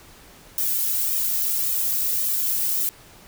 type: noise with flanger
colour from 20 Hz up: violet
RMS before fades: -23 dBFS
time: 0.58-2.89 s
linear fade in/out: 0 ms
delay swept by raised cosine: 1.6 to 2.36 ms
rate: 1.8 Hz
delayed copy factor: +0.9
effects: pink hiss -48 dBFS RMS until 3.27 s